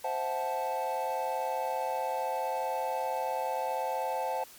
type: chord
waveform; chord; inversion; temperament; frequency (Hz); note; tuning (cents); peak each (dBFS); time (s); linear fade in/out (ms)
triangle; F# half-diminished seventh; second; equal with one note detuned; 523.3 / 659.3 / 740 / 875.4; C5 / E5 / F#5 / A5; 0 / 0 / 0 / -9; -33 / -36 / -34 / -31; 0.04-4.44; 5
effects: white hiss -52 dBFS RMS until 4.58 s + MP3 96 kbps